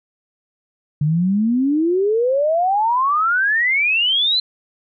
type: exponential sweep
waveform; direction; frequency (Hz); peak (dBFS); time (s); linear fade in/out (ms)
sine; up; 144.2 to 4132; -14; 1.01-4.4; 5
effects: none